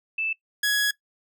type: tone pair in turn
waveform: sine / sawtooth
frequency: 2637 / 1673.2 Hz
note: E7 / G#6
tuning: 0 / +12 cents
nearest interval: minor sixth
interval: 788 cents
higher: first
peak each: -24 / -17 dBFS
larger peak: second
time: 0.18-0.33 / 0.63-0.91 s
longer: second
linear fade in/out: 5 ms
effects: noise-tail reverb RT60 0.1 s tail -19 dB re dry